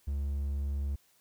triangle tone, 70.3 Hz, C#2, 25 cents sharp, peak -28 dBFS, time 0.07-0.96 s, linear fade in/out 10 ms, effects white hiss -67 dBFS RMS until 1.2 s

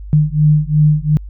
sine beating tone pair, 150 / 152.8 Hz, D3 / D#3, +37 / -31 cents, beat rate 2.8 Hz, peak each -12 dBFS, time 0.13-1.17 s, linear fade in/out 0 ms, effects added 50 Hz sine -27 dBFS peak until 1.29 s

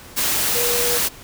sine tone in noise, 481.4 Hz, B4, 44 cents flat, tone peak -23 dBFS, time 0.54-0.99 s, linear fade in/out 20 ms, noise white, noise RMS -20 dBFS, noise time 0.16-1.09 s, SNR -6 dB, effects pink hiss -41 dBFS RMS until 1.23 s

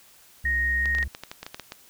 triangle tone with vibrato, 66.2 Hz, C2, 21 cents sharp, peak -27 dBFS, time 0.44-1.08 s, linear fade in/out 5 ms, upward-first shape square, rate 5.4 Hz, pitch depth 24 cents each way
sine tone, 1864.7 Hz, A#6, in tune, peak -22 dBFS, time 0.45-1.04 s, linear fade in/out 5 ms
clicks, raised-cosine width 0.2 ms, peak -18 dBFS, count 12, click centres 0.857 / 0.95 / 0.985 / 1.028 / 1.149 / 1.236 / 1.315 / 1.43 / 1.465 / 1.545 / 1.597 / 1.721 s
effects white hiss -54 dBFS RMS until 1.89 s

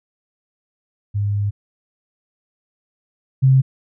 sine tone pair in turn, 102 / 132.61 Hz, G#2 / C3, -31 / +24 cents, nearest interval perfect fourth, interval 455 cents, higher second, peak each -17 / -9 dBFS, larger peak second, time 1.14-1.51 / 3.42-3.62 s, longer first, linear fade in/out 20 ms, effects none

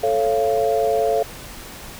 sine chord, A augmented, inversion none, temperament just, 440 / 550 / 687.5 Hz, A4 / C#5 / E#5, 0 / -14 / -27 cents, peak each -20 / -22 / -20 dBFS, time 0.03-1.23 s, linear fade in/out 5 ms, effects pink hiss -37 dBFS RMS until 1.99 s

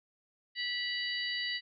harmonic tone with a mistuned harmonic, 980 Hz, B5, 14 cents flat, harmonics 2 / 3 / 4 / 5, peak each -36 / -38 / -39 / -40 dBFS, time 0.55-1.61 s, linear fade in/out 50 ms, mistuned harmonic 5, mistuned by -100 cents, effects none

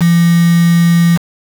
sine tone with quantisation, 170 Hz, F3, 46 cents flat, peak -6 dBFS, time 0-1.18 s, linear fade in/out 20 ms, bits 3, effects none

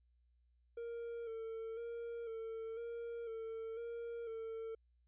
triangle tone with vibrato, 458.3 Hz, A#4, 29 cents flat, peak -40 dBFS, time 0.77-4.75 s, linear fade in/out 5 ms, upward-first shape square, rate 1 Hz, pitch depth 34 cents each way, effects added 60 Hz sine -70 dBFS peak until 5.07 s + resampled to 8000 Hz

